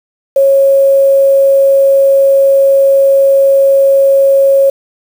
sine tone with quantisation, 548 Hz, C#5, 20 cents flat, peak -4 dBFS, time 0.36-4.7 s, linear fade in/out 5 ms, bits 5, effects none

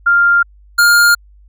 sine / square tone pair in turn, 1396.9 / 1409.9 Hz, F6 / F6, 0 / +16 cents, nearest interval unison, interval 16 cents, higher second, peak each -7 dBFS, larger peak neither, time 0.06-0.43 / 0.78-1.15 s, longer neither, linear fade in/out 10 ms, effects added 50 Hz sine -41 dBFS peak until 1.48 s

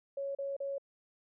sine tone bursts, 554.4 Hz, C#5, in tune, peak -34 dBFS, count 3, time 0.17-0.782 s, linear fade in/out 5 ms, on 180 ms, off 36 ms, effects none

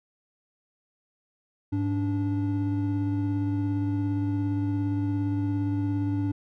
triangle tone pair together, 102.34 / 289.7 Hz, G#2 / D4, -25 / -24 cents, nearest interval octave + tritone, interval 1801 cents, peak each -25 / -25 dBFS, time 1.72-6.32 s, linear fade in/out 10 ms, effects none

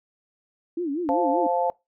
sine tone with vibrato, 314.3 Hz, D#4, 18 cents sharp, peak -24 dBFS, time 0.77-1.47 s, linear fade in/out 5 ms, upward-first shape sine, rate 5.2 Hz, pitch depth 230 cents each way
sine chord, F major, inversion second, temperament just, 523.8 / 698.5 / 873.1 Hz, C5 / F5 / A5, +2 / 0 / -14 cents, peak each -25 dBFS, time 1.09-1.7 s, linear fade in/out 0 ms
effects noise-tail reverb RT60 0.2 s tail -22 dB re dry

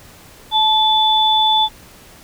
sine tone pair together, 870 / 3480 Hz, A5 / A7, -20 / -20 cents, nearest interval 2 octaves, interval 2400 cents, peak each -14 dBFS, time 0.51-1.69 s, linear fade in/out 50 ms, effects pink hiss -43 dBFS RMS until 2.23 s

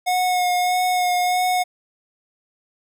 square tone with vibrato, 725 Hz, F#5, 35 cents flat, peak -18 dBFS, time 0.06-1.64 s, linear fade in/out 20 ms, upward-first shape sine, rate 1.6 Hz, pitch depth 17 cents each way, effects none

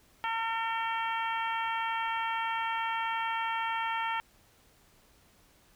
harmonic tone, 453.6 Hz, A#4, 47 cents flat, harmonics 2 / 3 / 4 / 5 / 6 / 7, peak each -32 / -36 / -38 / -40 / -42 / -43 dBFS, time 0.24-4.2 s, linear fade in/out 0 ms, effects pink hiss -63 dBFS RMS until 5.75 s

